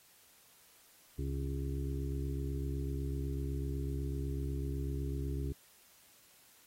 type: harmonic tone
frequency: 68 Hz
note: C#2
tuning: 33 cents flat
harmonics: 1 / 2 / 4 / 5 / 6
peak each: -36 / -39 / -44 / -46 / -47 dBFS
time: 1.18-5.53 s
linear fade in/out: 10 ms
effects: white hiss -63 dBFS RMS until 6.66 s + AAC 48 kbps